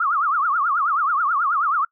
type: tone with vibrato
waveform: sine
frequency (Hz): 1243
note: D#6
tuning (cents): -2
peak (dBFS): -17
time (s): 0-1.85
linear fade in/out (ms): 5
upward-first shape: triangle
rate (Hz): 9.3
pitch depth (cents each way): 260
effects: noise-tail reverb RT60 0.1 s tail -25 dB re dry